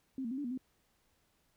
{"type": "tone with pitch steps", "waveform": "sine", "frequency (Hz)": [264.4, 229.1, 262.1, 289.4, 241.5, 258], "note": ["C4", "A#3", "C4", "D4", "B3", "C4"], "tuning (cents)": [18, -30, 3, -25, -39, -24], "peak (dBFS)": -35, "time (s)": [0.18, 0.576], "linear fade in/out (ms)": 2, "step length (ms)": 66, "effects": ["pink hiss -74 dBFS RMS until 1.56 s"]}